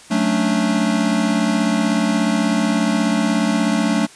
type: chord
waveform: square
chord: D major seventh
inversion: first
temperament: equal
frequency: 185 / 220 / 277.2 / 293.7 Hz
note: F#3 / A3 / C#4 / D4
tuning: 0 / 0 / 0 / 0 cents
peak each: -23 / -19 / -25 / -23 dBFS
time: 0.1-4.07 s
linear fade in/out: 20 ms
effects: white hiss -43 dBFS RMS until 4.15 s + resampled to 22050 Hz